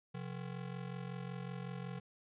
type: ring-modulated tone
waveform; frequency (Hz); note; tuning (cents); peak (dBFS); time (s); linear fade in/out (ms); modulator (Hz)
square; 153.4; D#3; -24; -39; 0.14-2; 10; 22.7
effects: resampled to 8000 Hz